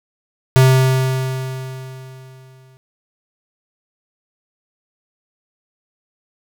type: tone with exponential decay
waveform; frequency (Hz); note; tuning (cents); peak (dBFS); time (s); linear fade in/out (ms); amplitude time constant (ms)
square; 130.81; C3; 0; -7; 0.56-2.77; 0; 480
effects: none